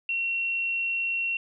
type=tone; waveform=sine; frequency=2729 Hz; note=F7; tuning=41 cents flat; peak=-25 dBFS; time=0.09-1.37 s; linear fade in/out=2 ms; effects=none